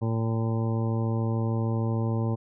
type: harmonic tone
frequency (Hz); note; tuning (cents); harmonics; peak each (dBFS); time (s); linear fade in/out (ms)
113.2; A2; +50; 1 / 2 / 3 / 4 / 5 / 7 / 8 / 9; -25 / -31 / -35 / -37 / -39 / -42 / -43 / -44; 0.01-2.36; 20
effects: none